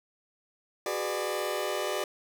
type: chord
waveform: sawtooth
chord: G# half-diminished seventh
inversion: third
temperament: just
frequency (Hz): 373.8 / 415.3 / 498.4 / 598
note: F#4 / G#4 / B4 / D5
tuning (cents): +18 / 0 / +16 / +31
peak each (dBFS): -31 / -32 / -33 / -29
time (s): 0.86-2.04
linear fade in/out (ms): 2
effects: none